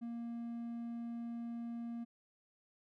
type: tone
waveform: triangle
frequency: 234.1 Hz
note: A#3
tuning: 8 cents sharp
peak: -38 dBFS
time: 0.01-2.05 s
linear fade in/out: 20 ms
effects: none